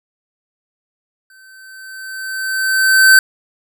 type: tone with exponential growth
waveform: square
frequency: 1540 Hz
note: G6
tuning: 31 cents flat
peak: -4 dBFS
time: 1.3-3.19 s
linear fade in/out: 2 ms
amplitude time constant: 410 ms
effects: none